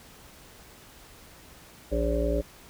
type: harmonic tone with a mistuned harmonic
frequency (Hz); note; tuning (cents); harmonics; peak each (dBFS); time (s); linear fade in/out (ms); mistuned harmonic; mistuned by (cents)
58.3; A#1; +1; 1 / 3 / 5 / 7 / 9 / 10; -27 / -36 / -32 / -32 / -33 / -30; 1.91-2.42; 20; 10; -23
effects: pink hiss -51 dBFS RMS until 2.69 s